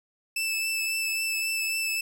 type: tone with vibrato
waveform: sawtooth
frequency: 2637 Hz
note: E7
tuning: in tune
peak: -23 dBFS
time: 0.36-2.01 s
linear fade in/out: 5 ms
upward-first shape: triangle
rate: 3.7 Hz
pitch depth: 17 cents each way
effects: none